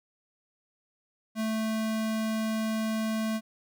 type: tone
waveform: square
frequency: 220 Hz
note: A3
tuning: in tune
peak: -28 dBFS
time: 1.35-3.41 s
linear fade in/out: 50 ms
effects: none